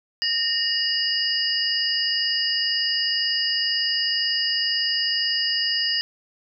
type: tone cluster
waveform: sine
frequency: 1836 / 2879 / 4738 / 5060 Hz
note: A#6 / F#7 / D8 / D#8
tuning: -27 / -48 / +14 / +28 cents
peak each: -28 / -27 / -25 / -25 dBFS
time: 0.22-6.01 s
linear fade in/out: 0 ms
effects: none